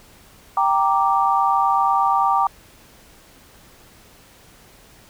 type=chord; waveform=sine; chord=G minor; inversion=none; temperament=equal; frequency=784 / 932.3 / 1174.7 Hz; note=G5 / Bb5 / D6; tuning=0 / 0 / 0 cents; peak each=-19 / -20 / -19 dBFS; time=0.57-2.47 s; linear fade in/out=2 ms; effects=pink hiss -49 dBFS RMS until 5.09 s